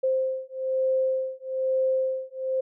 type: beating tone pair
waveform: sine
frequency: 523 / 524.1 Hz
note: C5 / C5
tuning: -1 / +3 cents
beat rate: 1.1 Hz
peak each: -26 dBFS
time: 0.03-2.61 s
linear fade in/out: 10 ms
effects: none